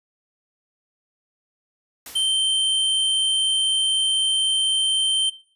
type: noise with exponential decay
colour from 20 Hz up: white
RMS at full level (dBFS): -35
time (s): 2.06-2.62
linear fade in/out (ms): 2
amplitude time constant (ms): 120
type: tone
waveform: square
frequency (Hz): 3118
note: G7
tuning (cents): -10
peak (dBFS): -19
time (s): 2.15-5.3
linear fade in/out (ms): 10
effects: noise-tail reverb RT60 0.4 s tail -18 dB re dry + resampled to 32000 Hz